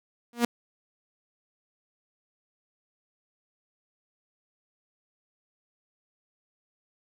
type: tone with exponential growth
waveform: sawtooth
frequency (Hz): 237.8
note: A#3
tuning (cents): +35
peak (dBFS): -13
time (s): 0.33-0.45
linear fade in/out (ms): 2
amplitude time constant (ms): 26
effects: none